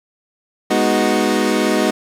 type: chord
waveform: 25% pulse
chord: G# minor seventh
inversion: none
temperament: equal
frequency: 207.7 / 246.9 / 311.1 / 370 Hz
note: G#3 / B3 / D#4 / F#4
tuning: 0 / 0 / 0 / 0 cents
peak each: -16 dBFS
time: 0.7-1.91 s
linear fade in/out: 10 ms
effects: low-pass 11000 Hz 12 dB/octave + 7-bit